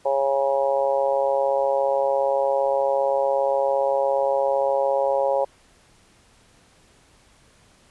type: harmonic tone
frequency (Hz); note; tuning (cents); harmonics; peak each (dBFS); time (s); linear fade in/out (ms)
137.4; C#3; -15; 3 / 4 / 5 / 6 / 7; -30 / -20 / -29 / -26 / -30; 0.05-5.45; 10
effects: pink hiss -56 dBFS RMS until 7.9 s + resampled to 24000 Hz